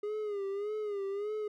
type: tone with vibrato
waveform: triangle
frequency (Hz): 410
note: G#4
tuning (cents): -22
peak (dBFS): -31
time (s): 0.03-1.48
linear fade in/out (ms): 5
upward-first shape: sine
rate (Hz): 1.7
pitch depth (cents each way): 81
effects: none